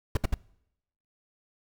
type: noise bursts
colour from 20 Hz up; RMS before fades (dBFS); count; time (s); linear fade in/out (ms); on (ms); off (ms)
brown; -23; 3; 0.15-0.343; 5; 21; 65
effects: noise-tail reverb RT60 0.8 s tail -23 dB re dry

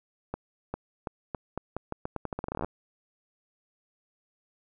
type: accelerating click train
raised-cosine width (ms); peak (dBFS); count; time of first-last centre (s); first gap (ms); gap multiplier
1; -18; 22; 0.34-2.646; 400; 0.83
effects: none

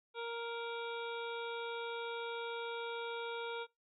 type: harmonic tone with a mistuned harmonic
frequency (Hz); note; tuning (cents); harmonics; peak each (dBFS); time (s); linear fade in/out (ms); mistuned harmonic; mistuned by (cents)
466.6; A#4; +2; 1 / 2 / 3 / 5 / 6 / 7 / 8; -41 / -45 / -47 / -50 / -59 / -52 / -53; 0.14-3.67; 50; 7; +44
effects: noise-tail reverb RT60 0.2 s tail -24 dB re dry

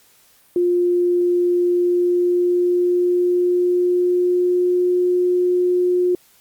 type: tone with pitch glide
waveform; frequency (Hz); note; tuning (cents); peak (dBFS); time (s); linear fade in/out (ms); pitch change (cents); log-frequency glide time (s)
sine; 352.9 to 358.9; F4 to F4; +18 to +47; -14; 0.56-6.15; 2; +29; 1.7-4.95
effects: white hiss -54 dBFS RMS until 6.4 s + Opus 48 kbps

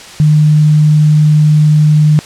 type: tone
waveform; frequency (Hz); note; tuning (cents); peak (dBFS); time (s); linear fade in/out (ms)
sine; 151.9; D#3; -41; -4; 0.2-2.19; 0
effects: white hiss -31 dBFS RMS until 2.25 s + low-pass 7000 Hz 12 dB/octave

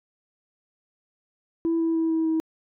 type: tone with pitch steps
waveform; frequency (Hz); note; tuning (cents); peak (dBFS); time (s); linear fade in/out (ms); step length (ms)
sine; 330.9 / 328.2 / 325.6 / 323 / 320.4; E4 / E4 / E4 / E4 / E4; +7 / -8 / -21 / -35 / -49; -19; 1.65-2.4; 0; 150
effects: tanh soft clip ceiling -18 dBFS

